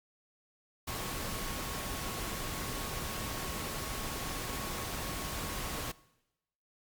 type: tone in noise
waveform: sine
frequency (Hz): 1100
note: C#6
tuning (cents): -14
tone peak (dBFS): -47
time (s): 0.87-5.92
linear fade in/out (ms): 10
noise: pink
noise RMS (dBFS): -38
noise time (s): 0.87-5.92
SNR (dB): -12
effects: noise-tail reverb RT60 0.9 s tail -20 dB re dry + Opus 48 kbps